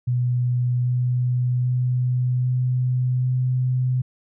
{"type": "tone with pitch steps", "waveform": "sine", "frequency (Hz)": [123.47, 124.4, 125.34, 126.28, 127.23], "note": ["B2", "B2", "B2", "B2", "C3"], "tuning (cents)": [0, 13, 26, 39, -48], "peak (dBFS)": -18, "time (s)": [0.07, 4.02], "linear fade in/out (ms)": 10, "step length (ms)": 790, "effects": []}